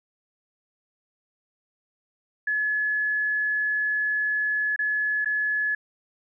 sine tone with dropouts, 1706 Hz, G#6, 46 cents sharp, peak -22 dBFS, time 2.47-5.75 s, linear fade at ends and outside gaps 5 ms, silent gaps 4.762-4.79 / 5.247-5.257 s, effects none

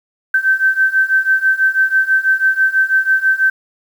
sine beating tone pair, 1545 / 1551.1 Hz, G6 / G6, -26 / -19 cents, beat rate 6.1 Hz, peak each -15 / -13 dBFS, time 0.34-3.5 s, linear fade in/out 5 ms, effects 7-bit

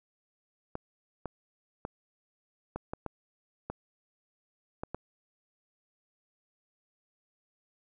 clicks, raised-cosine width 1 ms, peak -21 dBFS, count 9, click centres 0.754 / 1.257 / 1.851 / 2.76 / 2.935 / 3.063 / 3.7 / 4.835 / 4.946 s, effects none

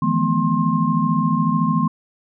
sine tone cluster, 157 / 170.7 / 212.7 / 245.2 / 1063 Hz, D#3 / F3 / G#3 / B3 / C6, +16 / -39 / +42 / -12 / +27 cents, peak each -22 dBFS, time 0.02-1.88 s, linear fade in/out 5 ms, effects none

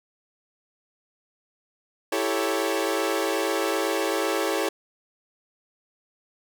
sawtooth chord, A dominant seventh, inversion second, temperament equal, 329.6 / 392 / 440 / 554.4 Hz, E4 / G4 / A4 / C#5, 0 / 0 / 0 / 0 cents, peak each -25 dBFS, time 2.12-4.69 s, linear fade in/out 5 ms, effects none

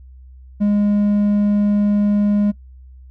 sine tone with hard clipping, 205.7 Hz, G#3, 16 cents flat, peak -14 dBFS, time 0.6-2.52 s, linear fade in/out 20 ms, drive 3 dB, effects noise-tail reverb RT60 0.1 s tail -21 dB re dry + added 64 Hz sine -38 dBFS peak until 3.1 s

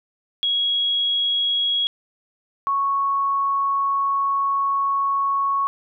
sine tone pair in turn, 3316 / 1106.6 Hz, G#7 / C#6, -3 / -3 cents, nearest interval octave + perfect fifth, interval 1900 cents, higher first, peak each -18 dBFS, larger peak neither, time 0.43-1.87 / 2.67-5.67 s, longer second, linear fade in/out 0 ms, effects none

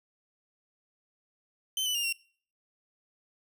sawtooth tone with pitch steps, 3079 / 2984 / 2813 / 2743 Hz, G7 / F#7 / F7 / F7, -32 / +14 / +12 / -32 cents, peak -25 dBFS, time 1.77-2.126 s, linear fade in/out 2 ms, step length 89 ms, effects noise-tail reverb RT60 0.5 s tail -24 dB re dry

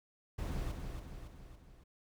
brown noise with echo, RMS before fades -38 dBFS, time 0.38-0.72 s, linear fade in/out 10 ms, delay 280 ms, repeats 4, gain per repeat -5 dB, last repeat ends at 1.84 s, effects none

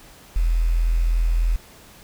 sine tone with quantisation, 41.67 Hz, E1, 19 cents sharp, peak -16 dBFS, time 0.36-1.56 s, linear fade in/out 0 ms, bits 7, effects pink hiss -47 dBFS RMS until 2.03 s

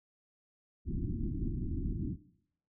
pink low-pass noise, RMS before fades -35 dBFS, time 0.85-2.17 s, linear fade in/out 50 ms, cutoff 350 Hz, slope 96 dB/octave, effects noise-tail reverb RT60 0.7 s tail -18 dB re dry

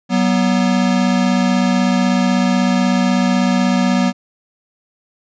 square tone pair together, 188.23 / 244.4 Hz, F#3 / B3, +30 / -18 cents, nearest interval perfect fourth, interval 452 cents, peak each -16 dBFS, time 0.09-4.13 s, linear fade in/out 50 ms, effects resampled to 16000 Hz

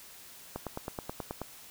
click train, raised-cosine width 1 ms, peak -21 dBFS, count 9, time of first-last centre 0.56-1.417 s, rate 9.34 Hz, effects white hiss -51 dBFS RMS until 1.7 s

